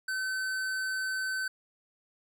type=tone with hard clipping; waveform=sine; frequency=1528 Hz; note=G6; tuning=45 cents flat; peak=-32 dBFS; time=0.08-1.48 s; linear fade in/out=5 ms; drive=14 dB; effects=none